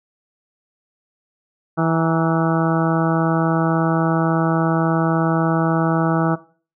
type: harmonic tone with a mistuned harmonic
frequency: 163.6 Hz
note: E3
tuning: 13 cents flat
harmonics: 1 / 2 / 3 / 4 / 5 / 6 / 7 / 8 / 9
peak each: -19 / -21 / -28 / -24 / -26 / -31 / -28 / -26 / -30 dBFS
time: 1.77-6.36 s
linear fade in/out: 20 ms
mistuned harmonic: 6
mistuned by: -85 cents
effects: noise-tail reverb RT60 0.4 s tail -18 dB re dry